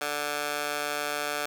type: tone with high-pass filter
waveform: 15% pulse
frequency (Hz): 146.83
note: D3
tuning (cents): 0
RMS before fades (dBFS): -31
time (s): 0.01-1.46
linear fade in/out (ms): 5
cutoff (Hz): 840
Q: 0.99
effects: none